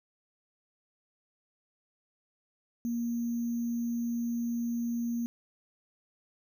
sine tone with sample-and-hold, 235.6 Hz, A#3, 19 cents sharp, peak -29 dBFS, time 2.85-5.26 s, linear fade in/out 0 ms, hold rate 6300 Hz, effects none

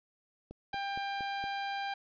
click train, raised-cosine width 2 ms, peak -32 dBFS, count 5, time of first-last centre 0.51-1.44 s, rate 4.3 Hz
sawtooth tone, 795 Hz, G5, 24 cents sharp, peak -30 dBFS, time 0.73-1.94 s, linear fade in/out 5 ms
effects resampled to 11025 Hz + 10-bit

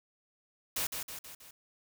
white noise with echo, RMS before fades -33 dBFS, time 0.76-0.87 s, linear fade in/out 5 ms, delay 160 ms, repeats 4, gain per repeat -5 dB, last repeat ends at 1.51 s, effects none

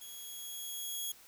10% pulse tone with level ramp, 3322 Hz, G#7, in tune, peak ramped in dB -38 to -27 dBFS, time 0.01-1.12 s, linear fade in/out 5 ms, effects white hiss -58 dBFS RMS until 1.27 s

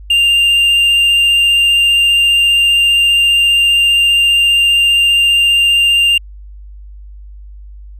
triangle tone with vibrato, 2794 Hz, F7, in tune, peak -6 dBFS, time 0.1-6.18 s, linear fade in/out 5 ms, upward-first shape sine, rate 15 Hz, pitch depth 8 cents each way, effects added 50 Hz sine -30 dBFS peak until 7.99 s

